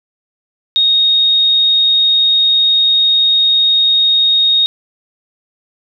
sine tone, 3729 Hz, A#7, in tune, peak -8 dBFS, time 0.76-4.66 s, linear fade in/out 0 ms, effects none

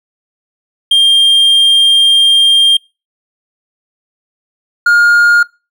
triangle tone pair in turn, 3200 / 1419.7 Hz, G7 / F6, +35 / +28 cents, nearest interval octave + major second, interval 1407 cents, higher first, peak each -3 dBFS, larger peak neither, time 0.91-2.77 / 4.86-5.43 s, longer first, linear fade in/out 5 ms, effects noise-tail reverb RT60 0.3 s tail -25 dB re dry

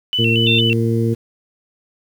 sine tone with vibrato, 2847 Hz, F7, 33 cents sharp, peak -16 dBFS, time 0.13-0.73 s, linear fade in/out 0 ms, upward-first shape square, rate 4.4 Hz, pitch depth 85 cents each way
harmonic tone, 114.7 Hz, A#2, 28 cents flat, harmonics 1 / 2 / 3 / 4, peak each -17 / -20 / -22 / -23 dBFS, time 0.18-1.15 s, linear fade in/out 20 ms
sine tone, 3577 Hz, A7, 28 cents sharp, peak -16 dBFS, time 0.46-0.61 s, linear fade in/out 10 ms
effects 7-bit

